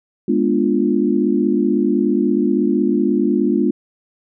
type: chord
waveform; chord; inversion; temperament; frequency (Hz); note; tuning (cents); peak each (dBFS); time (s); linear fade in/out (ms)
sine; G# diminished seventh; none; equal with one note detuned; 207.7 / 244 / 293.7 / 349.2; G#3 / B3 / D4 / F4; 0 / -21 / 0 / 0; -19; 0.28-3.71; 5
effects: none